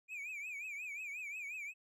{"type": "tone with vibrato", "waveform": "triangle", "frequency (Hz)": 2397, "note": "D7", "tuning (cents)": 35, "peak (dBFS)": -40, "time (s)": [0.08, 1.74], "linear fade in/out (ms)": 50, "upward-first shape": "triangle", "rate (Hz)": 5.6, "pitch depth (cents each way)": 150, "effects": []}